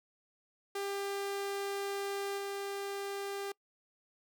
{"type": "tone with level steps", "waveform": "sawtooth", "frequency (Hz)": 398, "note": "G4", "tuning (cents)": 26, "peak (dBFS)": [-31, -33], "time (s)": [0.75, 3.52], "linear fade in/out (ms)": 5, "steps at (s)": 2.37, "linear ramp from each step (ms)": 20, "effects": ["noise-tail reverb RT60 0.1 s tail -25 dB re dry"]}